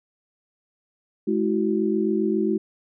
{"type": "tone cluster", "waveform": "sine", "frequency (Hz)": [211, 327.3, 374.7], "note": ["G#3", "E4", "F#4"], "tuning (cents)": [28, -12, 22], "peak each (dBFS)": -24, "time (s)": [1.27, 2.58], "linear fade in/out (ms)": 10, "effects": []}